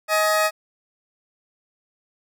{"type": "tone pair together", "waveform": "20% pulse", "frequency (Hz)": [630, 839.1], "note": ["D#5", "G#5"], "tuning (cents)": [21, 18], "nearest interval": "perfect fourth", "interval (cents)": 497, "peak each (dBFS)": [-13, -21], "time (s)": [0.08, 0.51], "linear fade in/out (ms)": 50, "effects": []}